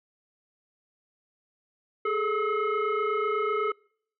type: tone with frequency modulation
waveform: sine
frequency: 440 Hz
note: A4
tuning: in tune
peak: -24 dBFS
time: 2.05-3.72 s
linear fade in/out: 5 ms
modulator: 852 Hz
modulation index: 1.5
effects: noise-tail reverb RT60 0.6 s tail -26 dB re dry